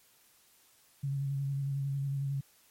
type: tone with vibrato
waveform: sine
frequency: 138.59 Hz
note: C#3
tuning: in tune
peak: -30 dBFS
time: 1.03-2.41 s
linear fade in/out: 10 ms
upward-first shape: square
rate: 11 Hz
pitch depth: 20 cents each way
effects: white hiss -64 dBFS RMS until 2.7 s + MP3 64 kbps